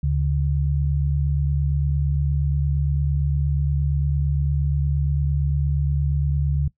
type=tone pair together; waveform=sine; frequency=73.4 / 142.05 Hz; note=D2 / C#3; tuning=0 / +43 cents; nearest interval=major seventh; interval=1143 cents; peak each=-21 / -21 dBFS; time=0.03-6.68 s; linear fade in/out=5 ms; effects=noise-tail reverb RT60 0.1 s tail -19 dB re dry